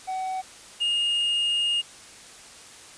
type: tone pair in turn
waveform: triangle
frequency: 753 / 2843 Hz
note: F#5 / F7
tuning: +30 / +30 cents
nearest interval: octave + major seventh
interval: 2300 cents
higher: second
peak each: -25 / -20 dBFS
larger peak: second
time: 0.07-0.42 / 0.8-1.82 s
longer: second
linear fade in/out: 20 ms
effects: white hiss -46 dBFS RMS until 2.97 s + resampled to 22050 Hz